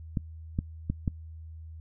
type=clicks; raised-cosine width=5 ms; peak=-15 dBFS; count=4; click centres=0.172 / 0.589 / 0.9 / 1.078 s; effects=noise-tail reverb RT60 0.1 s tail -23 dB re dry + added 80 Hz sine -41 dBFS peak until 1.8 s